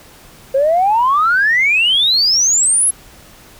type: exponential sweep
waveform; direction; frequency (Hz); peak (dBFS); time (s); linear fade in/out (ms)
sine; up; 523.3 to 11160; -9; 0.54-2.91; 10
effects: tanh soft clip ceiling -5 dBFS + pink hiss -42 dBFS RMS until 3.59 s